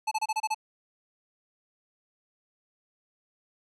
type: tone bursts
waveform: square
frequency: 868 Hz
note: A5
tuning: 24 cents flat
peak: -26 dBFS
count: 7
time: 0.07-0.546 s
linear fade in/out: 10 ms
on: 44 ms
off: 28 ms
effects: resampled to 24000 Hz